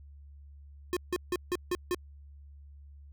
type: tone bursts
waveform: square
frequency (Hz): 358.1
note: F4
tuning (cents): +43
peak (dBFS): -28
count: 6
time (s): 0.93-1.946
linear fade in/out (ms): 0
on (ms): 36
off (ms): 160
effects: added 71 Hz sine -48 dBFS peak until 3.12 s